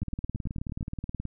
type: two click trains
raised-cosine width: 5 ms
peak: -21 / -21 dBFS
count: 8 / 24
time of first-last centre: 0.02-0.809 / 0.03-1.253 s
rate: 8.87 / 18.8 Hz
effects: none